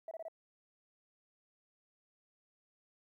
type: tone bursts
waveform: sine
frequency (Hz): 653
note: E5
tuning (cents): -17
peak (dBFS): -40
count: 4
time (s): 0.08-0.283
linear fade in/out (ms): 2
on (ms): 32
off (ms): 25
effects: tanh soft clip ceiling -37 dBFS + 13-bit